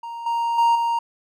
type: tone with level steps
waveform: triangle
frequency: 932.3 Hz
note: A#5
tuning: in tune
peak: -28 / -18 / -12 / -17 dBFS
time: 0.03-0.99 s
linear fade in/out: 5 ms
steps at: 0.26 / 0.58 / 0.75 s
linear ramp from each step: 5 ms
effects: none